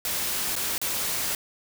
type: noise with dropouts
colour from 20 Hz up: white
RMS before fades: -28 dBFS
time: 0.05-1.35 s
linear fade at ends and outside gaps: 1 ms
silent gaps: 0.555-0.563 / 0.78-0.815 s
effects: none